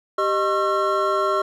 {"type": "tone cluster", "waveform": "triangle", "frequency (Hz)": [391.2, 617, 1087, 1353], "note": ["G4", "D#5", "C#6", "E6"], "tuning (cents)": [-4, -15, -34, 45], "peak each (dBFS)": -22, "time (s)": [0.18, 1.42], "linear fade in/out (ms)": 5, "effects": []}